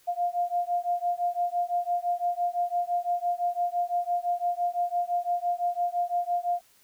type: beating tone pair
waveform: sine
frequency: 700 / 705.9 Hz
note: F5 / F5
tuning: +4 / +18 cents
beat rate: 5.9 Hz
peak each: -28 dBFS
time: 0.07-6.61 s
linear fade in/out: 20 ms
effects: white hiss -61 dBFS RMS until 6.83 s